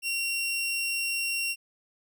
sawtooth tone, 2745 Hz, F7, 31 cents flat, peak -24 dBFS, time 0.02-1.56 s, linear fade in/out 50 ms, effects none

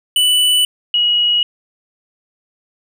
square / sine tone pair in turn, 2975 / 2905 Hz, F#7 / F#7, +9 / -32 cents, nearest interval unison, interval 41 cents, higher first, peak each -11 dBFS, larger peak neither, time 0.16-0.65 / 0.94-1.43 s, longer neither, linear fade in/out 2 ms, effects none

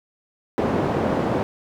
white band-pass noise, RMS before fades -22 dBFS, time 0.58-1.43 s, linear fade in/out 0 ms, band 110 to 540 Hz, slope 12 dB/octave, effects none

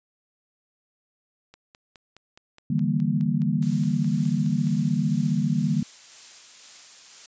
click train, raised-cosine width 0.2 ms, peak -30 dBFS, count 16, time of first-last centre 1.54-4.672 s, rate 4.79 Hz
sine chord, E half-diminished seventh, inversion third, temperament equal with one note detuned, 146.83 / 162.08 / 196 / 233.1 Hz, D3 / E3 / G3 / Bb3, 0 / -29 / 0 / 0 cents, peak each -26 dBFS, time 2.7-5.83 s, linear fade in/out 5 ms
blue noise with tremolo, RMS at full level -40 dBFS, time 3.62-7.26 s, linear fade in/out 2 ms, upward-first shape sine, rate 2 Hz, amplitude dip 25%
effects resampled to 16000 Hz

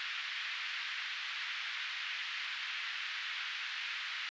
pink band-pass noise, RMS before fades -40 dBFS, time 0-4.29 s, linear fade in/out 0 ms, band 1600 to 3700 Hz, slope 24 dB/octave, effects resampled to 16000 Hz

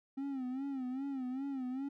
triangle tone with vibrato, 264.9 Hz, C4, 22 cents sharp, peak -34 dBFS, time 0.17-1.89 s, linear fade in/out 10 ms, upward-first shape sine, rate 2.5 Hz, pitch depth 98 cents each way, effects none

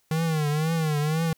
square tone with vibrato, 155.9 Hz, D#3, 4 cents sharp, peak -23 dBFS, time 0.11-1.33 s, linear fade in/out 2 ms, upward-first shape triangle, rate 2 Hz, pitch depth 120 cents each way, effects white hiss -68 dBFS RMS until 1.37 s

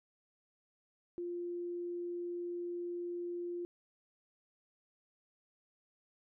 sine tone, 349.2 Hz, F4, in tune, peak -37 dBFS, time 1.18-3.65 s, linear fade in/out 0 ms, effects none

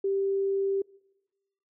sine tone, 392 Hz, G4, in tune, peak -24 dBFS, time 0.04-0.82 s, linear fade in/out 5 ms, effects noise-tail reverb RT60 1.0 s tail -24 dB re dry

